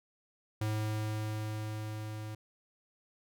square tone with level ramp, 107.7 Hz, A2, 37 cents flat, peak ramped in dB -31 to -40 dBFS, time 0.61-2.35 s, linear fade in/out 5 ms, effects none

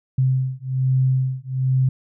sine beating tone pair, 130 / 131.2 Hz, C3 / C3, -11 / +5 cents, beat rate 1.2 Hz, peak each -20 dBFS, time 0.18-1.89 s, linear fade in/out 5 ms, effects none

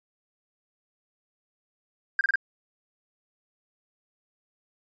triangle tone bursts, 1600 Hz, G6, 35 cents sharp, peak -15 dBFS, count 4, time 2.19-2.357 s, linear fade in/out 2 ms, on 20 ms, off 29 ms, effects tanh soft clip ceiling -16 dBFS + resampled to 16000 Hz

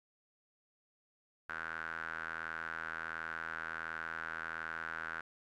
sawtooth tone with band-pass filter, 81.4 Hz, E2, 21 cents flat, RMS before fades -42 dBFS, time 1.49-5.21 s, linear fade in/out 5 ms, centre 1500 Hz, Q 7.9, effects none

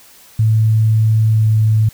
sine tone with pitch glide, 110 to 109.18 Hz, A2 to A2, 0 to -13 cents, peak -9 dBFS, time 0.39-1.89 s, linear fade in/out 5 ms, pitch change -13 cents, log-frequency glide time 1.29-1.44 s, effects white hiss -44 dBFS RMS until 1.93 s

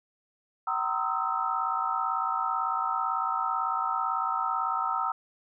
sine tone cluster, 766 / 928 / 1035 / 1260 / 1318 Hz, G5 / A#5 / C6 / D#6 / E6, -40 / -8 / -19 / +21 / -1 cents, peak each -34 / -32 / -38 / -32 / -30 dBFS, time 0.67-5.12 s, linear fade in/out 5 ms, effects none

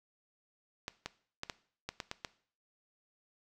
clicks, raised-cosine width 0.2 ms, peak -20 dBFS, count 8, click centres 0.881 / 1.06 / 1.434 / 1.498 / 1.89 / 2.002 / 2.114 / 2.248 s, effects noise-tail reverb RT60 0.5 s tail -18 dB re dry

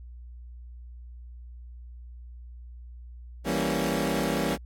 20% pulse chord, E diminished seventh, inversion none, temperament equal, 164.81 / 196 / 233.1 / 277.2 Hz, E3 / G3 / Bb3 / Db4, 0 / 0 / 0 / 0 cents, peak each -26 dBFS, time 3.44-4.58 s, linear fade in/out 50 ms, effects added 60 Hz sine -41 dBFS peak until 4.65 s + AAC 64 kbps

